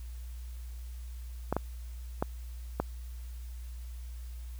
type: clicks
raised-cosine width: 1 ms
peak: -14 dBFS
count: 4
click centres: 1.526 / 1.566 / 2.225 / 2.8 s
effects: added 60 Hz sine -39 dBFS peak until 4.59 s + white hiss -59 dBFS RMS until 4.59 s

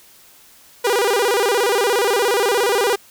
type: tone with vibrato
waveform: sawtooth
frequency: 440 Hz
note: A4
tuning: in tune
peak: -11 dBFS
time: 0.84-2.96 s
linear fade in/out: 10 ms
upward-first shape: square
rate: 17 Hz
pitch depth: 170 cents each way
effects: white hiss -48 dBFS RMS until 3.1 s

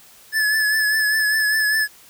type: tone with vibrato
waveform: square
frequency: 1726 Hz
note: A6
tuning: 34 cents flat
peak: -17 dBFS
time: 0.32-1.88 s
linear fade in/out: 50 ms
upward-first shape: triangle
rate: 5 Hz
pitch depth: 42 cents each way
effects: white hiss -48 dBFS RMS until 2.09 s

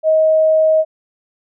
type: tone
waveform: sine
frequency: 631 Hz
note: D#5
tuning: 24 cents sharp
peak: -9 dBFS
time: 0.03-0.85 s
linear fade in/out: 50 ms
effects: none

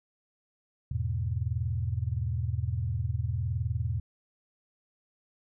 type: chord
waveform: sine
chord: E major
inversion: none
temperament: equal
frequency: 82.41 / 103.83 / 123.47 Hz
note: E2 / G#2 / B2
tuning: 0 / 0 / 0 cents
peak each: -32 dBFS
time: 0.91-4 s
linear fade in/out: 5 ms
effects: none

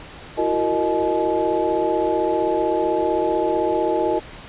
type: tone cluster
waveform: sine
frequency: 334.5 / 370.2 / 459.7 / 619 / 854 Hz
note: E4 / F#4 / A#4 / D#5 / G#5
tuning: +25 / +1 / -24 / -9 / +48 cents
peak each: -24 dBFS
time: 0.37-4.2 s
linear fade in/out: 20 ms
effects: pink hiss -39 dBFS RMS until 4.48 s + resampled to 8000 Hz

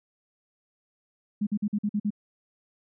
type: tone bursts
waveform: sine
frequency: 207.7 Hz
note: G#3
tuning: in tune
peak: -23 dBFS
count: 7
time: 1.41-2.105 s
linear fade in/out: 10 ms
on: 59 ms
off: 47 ms
effects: none

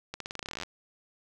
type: accelerating click train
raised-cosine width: 0.2 ms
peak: -19 dBFS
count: 18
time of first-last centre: 0.14-0.634 s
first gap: 63 ms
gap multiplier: 0.89
effects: none

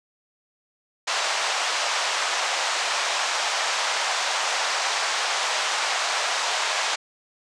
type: band-pass noise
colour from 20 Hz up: pink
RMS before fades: -25 dBFS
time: 1.07-6.96 s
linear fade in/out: 10 ms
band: 670 to 7100 Hz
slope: 24 dB/octave
effects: resampled to 22050 Hz

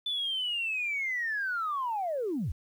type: linear sweep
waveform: sine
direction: down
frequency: 3520 to 55.7 Hz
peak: -28 dBFS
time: 0.06-2.52 s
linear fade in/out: 5 ms
effects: tanh soft clip ceiling -24 dBFS + 10-bit

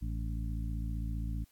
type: harmonic tone with a mistuned harmonic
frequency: 55.3 Hz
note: A1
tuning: 9 cents sharp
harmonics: 1 / 2 / 3 / 4 / 5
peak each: -34 / -40 / -44 / -46 / -48 dBFS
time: 0.01-1.45 s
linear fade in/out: 20 ms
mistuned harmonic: 5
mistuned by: +69 cents
effects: white hiss -69 dBFS RMS until 1.51 s + AAC 64 kbps

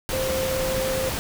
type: tone in noise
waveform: sine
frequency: 523.3 Hz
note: C5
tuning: in tune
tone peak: -24 dBFS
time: 0.13-1.09 s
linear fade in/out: 0 ms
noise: pink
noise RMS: -28 dBFS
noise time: 0.09-1.19 s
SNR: +1 dB
effects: none

